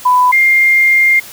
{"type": "tone pair in turn", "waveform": "sine", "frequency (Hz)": [997, 2113], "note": ["B5", "C7"], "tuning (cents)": [16, 16], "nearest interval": "octave + minor second", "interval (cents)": 1300, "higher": "second", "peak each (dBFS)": [-6, -6], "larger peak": "neither", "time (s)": [[0.05, 0.32], [0.32, 1.2]], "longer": "second", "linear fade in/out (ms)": 10, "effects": ["white hiss -33 dBFS RMS until 1.32 s"]}